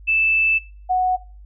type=tone pair in turn; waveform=sine; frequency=2637 / 737.6 Hz; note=E7 / F#5; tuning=0 / -6 cents; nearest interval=octave + minor seventh; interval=2206 cents; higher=first; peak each=-15 dBFS; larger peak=neither; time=0.07-0.59 / 0.89-1.17 s; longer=first; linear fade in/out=20 ms; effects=noise-tail reverb RT60 0.4 s tail -21 dB re dry + added 50 Hz sine -39 dBFS peak until 1.45 s